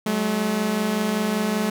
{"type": "tone pair together", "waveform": "sawtooth", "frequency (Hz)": [189.5, 214.7], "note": ["F#3", "A3"], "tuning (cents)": [42, -42], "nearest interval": "major second", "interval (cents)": 216, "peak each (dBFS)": [-23, -18], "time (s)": [0.06, 1.7], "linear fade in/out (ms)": 5, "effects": []}